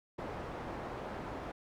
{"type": "low-pass noise", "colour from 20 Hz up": "white", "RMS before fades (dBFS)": -42, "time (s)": [0.18, 1.52], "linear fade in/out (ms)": 10, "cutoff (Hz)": 830, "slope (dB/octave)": 12, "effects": []}